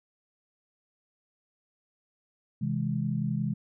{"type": "chord", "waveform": "sine", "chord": "C augmented", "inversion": "none", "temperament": "equal with one note detuned", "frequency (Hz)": [130.81, 161.98, 207.7], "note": ["C3", "E3", "G#3"], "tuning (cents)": [0, -30, 0], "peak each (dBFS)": [-31, -31, -31], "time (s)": [2.61, 3.54], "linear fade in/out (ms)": 10, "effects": []}